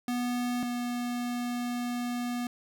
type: tone pair in turn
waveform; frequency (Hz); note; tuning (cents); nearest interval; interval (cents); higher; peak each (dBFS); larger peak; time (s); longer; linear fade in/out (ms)
square; 244.7 / 243; B3 / B3; -16 / -28; unison; 12; first; -29 / -31; first; 0.08-0.63 / 0.63-2.47; second; 2
effects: none